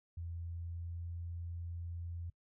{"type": "tone with pitch glide", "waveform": "sine", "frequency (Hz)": [84.6, 85.43], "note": ["E2", "F2"], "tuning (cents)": [45, -38], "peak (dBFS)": -40, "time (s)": [0.17, 2.3], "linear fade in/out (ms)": 5, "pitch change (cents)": 17, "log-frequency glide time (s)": [0.34, 1.14], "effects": ["noise-tail reverb RT60 0.1 s tail -22 dB re dry"]}